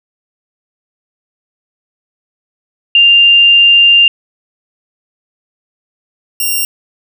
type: tone pair in turn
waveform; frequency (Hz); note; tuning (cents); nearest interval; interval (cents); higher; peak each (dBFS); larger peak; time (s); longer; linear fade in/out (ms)
sine / 5% pulse; 2794 / 2778; F7 / F7; 0 / -10; unison; 10; first; -3; neither; 2.95-4.08 / 6.4-6.65; first; 2
effects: none